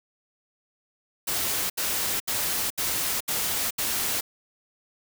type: noise bursts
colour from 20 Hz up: white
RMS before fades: -27 dBFS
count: 6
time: 1.27-4.21 s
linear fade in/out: 10 ms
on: 430 ms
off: 72 ms
effects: none